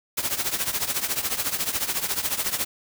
white noise with tremolo, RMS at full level -23 dBFS, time 0.17-2.65 s, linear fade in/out 10 ms, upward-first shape triangle, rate 14 Hz, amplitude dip 85%, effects none

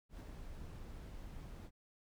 brown noise with ADSR envelope, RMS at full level -45 dBFS, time 0.09-1.71 s, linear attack 120 ms, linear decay 3 ms, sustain -4 dB, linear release 59 ms, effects none

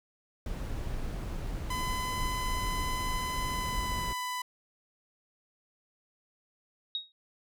brown noise, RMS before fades -35 dBFS, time 0.46-4.13 s, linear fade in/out 2 ms
sawtooth tone with pitch glide, 1011 to 998.2 Hz, B5 to B5, +40 to +18 cents, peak -29 dBFS, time 1.7-4.42 s, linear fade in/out 5 ms, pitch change -22 cents, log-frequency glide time 3.48-4.09 s
sine tone with exponential decay, 3770 Hz, A#7, 19 cents sharp, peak -27 dBFS, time 6.95-7.12 s, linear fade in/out 1 ms, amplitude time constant 35 ms
effects none

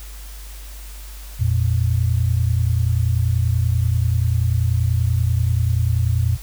sine tone pair together, 86.2 / 116.54 Hz, F2 / A#2, -22 / 0 cents, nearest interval perfect fourth, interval 522 cents, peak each -18 dBFS, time 1.39-6.37 s, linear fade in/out 20 ms, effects added 50 Hz sine -33 dBFS peak until 6.42 s + white hiss -42 dBFS RMS until 6.42 s

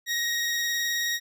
20% pulse tone with vibrato, 1883 Hz, A#6, 17 cents sharp, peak -20 dBFS, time 0.06-1.2 s, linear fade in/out 50 ms, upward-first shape square, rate 19 Hz, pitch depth 11 cents each way, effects none

